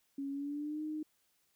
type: tone with pitch glide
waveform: sine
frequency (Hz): 277.2 to 307.6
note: C#4 to D#4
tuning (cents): 0 to -20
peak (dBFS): -36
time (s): 0.18-1.03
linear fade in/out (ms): 5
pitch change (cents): +180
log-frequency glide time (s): 0.31-0.82
effects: white hiss -75 dBFS RMS until 1.55 s